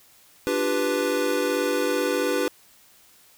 square chord, G dominant seventh, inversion second, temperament equal, 293.7 / 349.2 / 392 / 493.9 Hz, D4 / F4 / G4 / B4, 0 / 0 / 0 / 0 cents, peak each -29 / -31 / -28 / -26 dBFS, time 0.47-2.48 s, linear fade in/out 0 ms, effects white hiss -55 dBFS RMS until 3.37 s

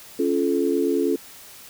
sine chord, Db augmented, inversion none, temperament just, 277.2 / 346.5 / 433.1 Hz, Db4 / F4 / A4, 0 / -14 / -27 cents, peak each -23 dBFS, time 0.19-1.16 s, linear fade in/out 5 ms, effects white hiss -44 dBFS RMS until 1.69 s

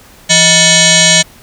sine tone with frequency modulation, 1760 Hz, A6, in tune, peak -4 dBFS, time 0.29-1.23 s, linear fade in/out 20 ms, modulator 796 Hz, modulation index 7.4, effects pink hiss -40 dBFS RMS until 1.42 s

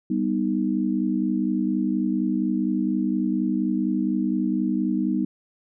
sine chord, G augmented, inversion none, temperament equal, 196 / 246.9 / 311.1 Hz, G3 / B3 / D#4, 0 / 0 / 0 cents, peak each -25 dBFS, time 0.1-5.25 s, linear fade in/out 5 ms, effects none

